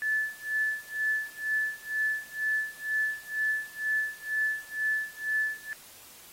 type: tone with tremolo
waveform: sine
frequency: 1740 Hz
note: A6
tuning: 20 cents flat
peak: -24 dBFS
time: 0.02-5.73 s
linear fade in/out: 0 ms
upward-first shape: sine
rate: 2.1 Hz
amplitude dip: 95%
effects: white hiss -51 dBFS RMS until 6.32 s + AAC 48 kbps